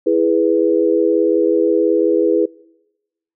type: chord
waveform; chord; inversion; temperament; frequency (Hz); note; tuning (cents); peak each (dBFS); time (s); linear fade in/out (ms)
sine; E major; none; equal; 329.6 / 415.3 / 493.9; E4 / G#4 / B4; 0 / 0 / 0; -16; 0.06-2.46; 10
effects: noise-tail reverb RT60 1.0 s tail -25 dB re dry